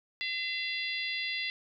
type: harmonic tone with a mistuned harmonic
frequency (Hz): 680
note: F5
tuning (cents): -46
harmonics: 3 / 4 / 5 / 6 / 7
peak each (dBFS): -35 / -37 / -39 / -41 / -42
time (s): 0.21-1.5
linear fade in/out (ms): 0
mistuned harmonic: 5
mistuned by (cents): +19
effects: none